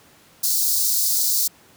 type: high-pass noise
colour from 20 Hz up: white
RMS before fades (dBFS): -20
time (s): 0.43-1.48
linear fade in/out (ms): 10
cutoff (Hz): 4200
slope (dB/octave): 48
effects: pink hiss -52 dBFS RMS until 1.76 s + high-pass 100 Hz 12 dB/octave